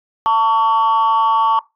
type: tone pair together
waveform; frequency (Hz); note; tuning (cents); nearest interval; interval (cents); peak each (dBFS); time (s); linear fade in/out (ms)
sine; 895.3 / 1128; A5 / C#6; +30 / +30; major third; 400; -12 / -12; 0.26-1.59; 0
effects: noise-tail reverb RT60 0.2 s tail -19 dB re dry + tanh soft clip ceiling -8 dBFS